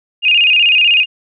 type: tone with vibrato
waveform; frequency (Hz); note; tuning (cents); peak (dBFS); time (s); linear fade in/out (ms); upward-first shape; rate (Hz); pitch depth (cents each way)
sine; 2660; E7; +15; -7; 0.22-1.06; 50; square; 16; 100
effects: none